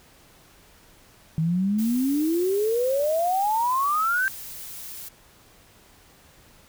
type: exponential sweep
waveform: sine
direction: up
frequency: 155.8 to 1589 Hz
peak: -20 dBFS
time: 1.38-4.28 s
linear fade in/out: 0 ms
type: noise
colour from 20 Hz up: blue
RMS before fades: -38 dBFS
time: 1.78-5.09 s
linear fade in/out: 10 ms
effects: pink hiss -54 dBFS RMS until 6.68 s